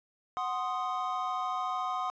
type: chord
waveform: triangle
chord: C diminished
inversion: second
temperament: equal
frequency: 740 / 1046.5 / 1244.5 Hz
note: Gb5 / C6 / Eb6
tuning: 0 / 0 / 0 cents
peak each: -33 dBFS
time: 0.37-2.1 s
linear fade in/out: 0 ms
effects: resampled to 16000 Hz + 10-bit